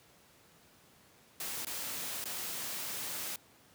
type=noise with dropouts; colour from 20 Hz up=white; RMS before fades=-39 dBFS; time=1.4-3.36 s; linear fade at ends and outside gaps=2 ms; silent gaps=1.649-1.668 / 2.242-2.255 s; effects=pink hiss -62 dBFS RMS until 3.74 s + high-pass 100 Hz 12 dB/octave